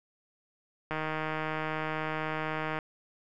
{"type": "click train", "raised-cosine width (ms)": 0.5, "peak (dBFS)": -18, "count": 294, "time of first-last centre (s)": [0.91, 2.788], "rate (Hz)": 156, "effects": []}